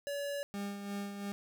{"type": "tone", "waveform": "square", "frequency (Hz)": 569, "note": "C#5", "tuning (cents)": 45, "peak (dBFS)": -36, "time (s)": [0.07, 0.43], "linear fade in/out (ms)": 0}
{"type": "tone with tremolo", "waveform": "40% pulse", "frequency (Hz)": 201.1, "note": "G3", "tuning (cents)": 44, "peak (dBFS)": -35, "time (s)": [0.54, 1.32], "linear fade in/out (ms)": 0, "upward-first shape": "sine", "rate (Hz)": 2.9, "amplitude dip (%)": 50}
{"effects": []}